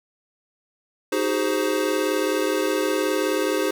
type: chord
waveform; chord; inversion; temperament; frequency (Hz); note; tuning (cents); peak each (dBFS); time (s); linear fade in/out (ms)
square; Ab dominant seventh; second; equal with one note detuned; 311.1 / 376.2 / 415.3 / 523.3; Eb4 / Gb4 / Ab4 / C5; 0 / +29 / 0 / 0; -27; 1.12-3.71; 5
effects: none